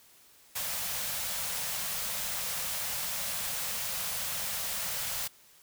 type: band-stop noise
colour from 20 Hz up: white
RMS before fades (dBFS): -34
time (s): 0.55-5.28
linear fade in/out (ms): 10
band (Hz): 220 to 470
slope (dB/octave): 96
effects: white hiss -59 dBFS RMS until 5.62 s